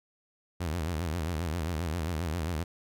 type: tone with vibrato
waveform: sawtooth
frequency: 82.41 Hz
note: E2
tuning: in tune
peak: -26 dBFS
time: 0.6-2.64 s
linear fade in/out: 10 ms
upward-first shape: sine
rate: 7.5 Hz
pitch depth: 160 cents each way
effects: none